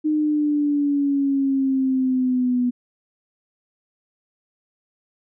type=exponential sweep; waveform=sine; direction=down; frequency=307.6 to 245 Hz; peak=-17 dBFS; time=0.04-2.71 s; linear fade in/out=20 ms; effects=none